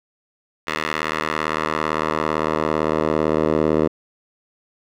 10% pulse tone with band-pass filter sweep, 77.78 Hz, D#2, in tune, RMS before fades -21 dBFS, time 0.67-3.88 s, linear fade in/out 10 ms, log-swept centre 2000 to 460 Hz, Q 1.1, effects none

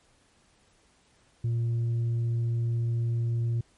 sine tone with tanh clipping, 116.8 Hz, A#2, 4 cents sharp, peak -25 dBFS, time 1.44-3.61 s, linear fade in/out 5 ms, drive 2 dB, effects pink hiss -64 dBFS RMS until 3.77 s + MP3 48 kbps

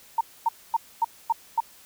sine tone bursts, 916 Hz, A#5, 31 cents flat, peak -18 dBFS, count 6, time 0.18-1.604 s, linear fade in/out 5 ms, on 29 ms, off 250 ms, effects white hiss -52 dBFS RMS until 1.85 s

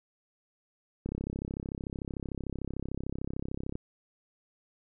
click train, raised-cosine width 3 ms, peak -22 dBFS, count 91, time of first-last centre 1.06-3.755 s, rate 33.4 Hz, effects none

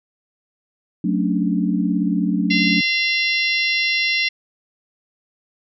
sine chord, D major seventh, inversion first, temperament just, 183.54 / 220.2 / 275.3 / 293.7 Hz, F#3 / A3 / C#4 / D4, -14 / +2 / -12 / 0 cents, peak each -20 / -22 / -25 / -23 dBFS, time 1.04-2.81 s, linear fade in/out 5 ms
harmonic tone, 688 Hz, F5, 26 cents flat, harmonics 3 / 4 / 5 / 6 / 7 / 8, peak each -20 / -22 / -27 / -26 / -31 / -28 dBFS, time 2.5-4.29 s, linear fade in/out 10 ms
effects none

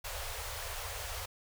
pink band-stop noise, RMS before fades -40 dBFS, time 0.04-1.26 s, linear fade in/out 10 ms, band 100 to 460 Hz, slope 48 dB/octave, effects none

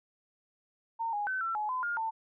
sine tone with pitch steps, 913 / 826 / 1524 / 1345 / 846 / 1017 / 1415 / 894 Hz, A#5 / G#5 / G6 / E6 / G#5 / C6 / F6 / A5, -36 / -10 / -49 / +34 / +32 / -50 / +22 / +27 cents, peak -30 dBFS, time 0.99-2.11 s, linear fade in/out 20 ms, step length 140 ms, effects none

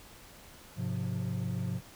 triangle chord, F minor, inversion first, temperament equal with one note detuned, 103.83 / 130.81 / 177.87 Hz, Ab2 / C3 / F3, 0 / 0 / +32 cents, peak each -33 dBFS, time 0.76-1.81 s, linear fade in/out 50 ms, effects tanh soft clip ceiling -23 dBFS + pink hiss -53 dBFS RMS until 1.95 s

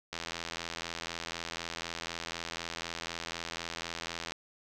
click train, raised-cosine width 0.2 ms, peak -19 dBFS, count 353, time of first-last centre 0.13-4.32 s, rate 84 Hz, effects none

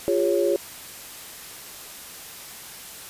sine chord, Db major, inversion first, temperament equal with one note detuned, 349.2 / 406.1 / 554.4 Hz, F4 / Ab4 / Db5, 0 / -39 / 0 cents, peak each -23 dBFS, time 0.08-0.56 s, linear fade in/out 0 ms, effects white hiss -40 dBFS RMS until 3.09 s + resampled to 32000 Hz

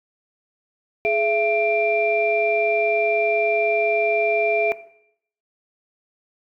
sine tone cluster, 421.9 / 672 / 2370 Hz, G#4 / E5 / D7, +27 / +33 / +15 cents, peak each -21 dBFS, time 1.05-4.72 s, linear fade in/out 0 ms, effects noise-tail reverb RT60 0.7 s tail -17 dB re dry + tanh soft clip ceiling -7 dBFS

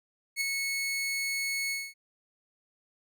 sawtooth tone with ADSR envelope, 2200 Hz, C#7, 14 cents flat, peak -22 dBFS, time 0.36-1.94 s, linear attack 51 ms, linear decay 6 ms, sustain -4 dB, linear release 230 ms, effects none

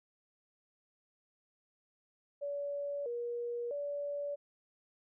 sine tone with pitch steps, 571 / 476.7 / 575 Hz, D5 / A#4 / D5, -49 / +39 / -37 cents, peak -35 dBFS, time 2.41-4.36 s, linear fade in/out 20 ms, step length 650 ms, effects none

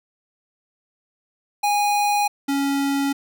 square tone pair in turn, 823 / 278.3 Hz, G#5 / C#4, -16 / +7 cents, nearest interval octave + perfect fifth, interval 1877 cents, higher first, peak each -18 / -20 dBFS, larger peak first, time 1.63-2.28 / 2.48-3.13 s, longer neither, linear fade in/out 10 ms, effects none

